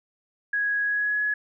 sine tone with pitch glide, 1661 to 1689.1 Hz, G#6 to G#6, 0 to +29 cents, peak -22 dBFS, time 0.53-1.34 s, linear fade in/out 5 ms, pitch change +29 cents, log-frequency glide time 0.83-1.21 s, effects none

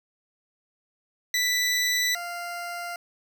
20% pulse tone pair in turn, 1978 / 696.3 Hz, B6 / F5, +2 / -5 cents, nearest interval octave + tritone, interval 1807 cents, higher first, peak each -17 / -27 dBFS, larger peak first, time 1.34-2.15 / 2.15-2.96 s, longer neither, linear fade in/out 2 ms, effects none

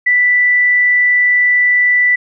sine tone, 1975.5 Hz, B6, in tune, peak -8 dBFS, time 0.06-2.16 s, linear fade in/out 10 ms, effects none

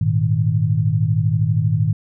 sine chord, Ab suspended second, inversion none, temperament equal, 103.83 / 116.54 / 155.56 Hz, Ab2 / Bb2 / Eb3, 0 / 0 / 0 cents, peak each -19 dBFS, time 0.01-1.93 s, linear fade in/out 5 ms, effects none

